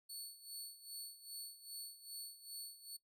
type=tone with tremolo; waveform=20% pulse; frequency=4435 Hz; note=C#8; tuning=in tune; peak=-39 dBFS; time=0.09-2.97 s; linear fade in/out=10 ms; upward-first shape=sine; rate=2.5 Hz; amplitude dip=80%; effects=noise-tail reverb RT60 0.1 s tail -18 dB re dry